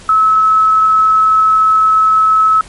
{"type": "tone", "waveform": "sine", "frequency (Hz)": 1295, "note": "E6", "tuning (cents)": -31, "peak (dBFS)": -6, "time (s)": [0.09, 2.61], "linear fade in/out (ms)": 2, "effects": ["pink hiss -37 dBFS RMS until 2.68 s", "MP3 48 kbps"]}